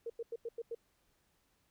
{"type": "tone bursts", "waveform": "sine", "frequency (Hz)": 463.4, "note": "A#4", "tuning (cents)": -10, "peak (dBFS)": -37, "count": 6, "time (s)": [0.06, 0.749], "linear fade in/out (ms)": 5, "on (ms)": 39, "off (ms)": 91, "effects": ["pink hiss -75 dBFS RMS until 1.7 s"]}